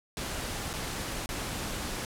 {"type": "noise with dropouts", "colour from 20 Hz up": "pink", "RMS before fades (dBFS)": -35, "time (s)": [0.17, 2.05], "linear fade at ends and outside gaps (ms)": 1, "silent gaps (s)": [[0.732, 0.737], [1.26, 1.29]], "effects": ["low-pass 12000 Hz 12 dB/octave"]}